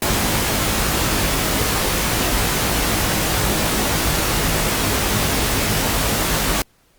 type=noise with comb filter; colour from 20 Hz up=pink; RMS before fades=-19 dBFS; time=0.02-6.62 s; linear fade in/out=2 ms; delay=19 ms; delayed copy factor=+0.6; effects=pink hiss -58 dBFS RMS until 6.98 s + Opus 48 kbps

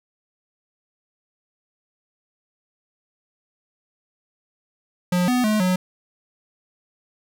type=tone with pitch steps; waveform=square; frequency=178.8 / 249.2 / 213.9 / 183.4 Hz; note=F3 / B3 / A3 / F#3; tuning=+41 / +16 / -49 / -15 cents; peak=-18 dBFS; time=5.12-5.76 s; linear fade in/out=5 ms; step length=160 ms; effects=none

